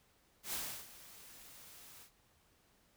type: noise with ADSR envelope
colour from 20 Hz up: white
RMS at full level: -39 dBFS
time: 0.43-2.11 s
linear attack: 100 ms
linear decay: 330 ms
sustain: -17 dB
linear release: 95 ms
effects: pink hiss -71 dBFS RMS until 2.96 s